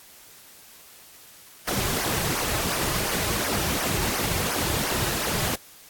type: noise with flanger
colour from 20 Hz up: pink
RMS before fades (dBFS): -26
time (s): 1.67-5.56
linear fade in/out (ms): 10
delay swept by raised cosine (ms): 0.25 to 4.35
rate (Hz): 2.8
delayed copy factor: -0.75
effects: white hiss -49 dBFS RMS until 5.89 s + AAC 64 kbps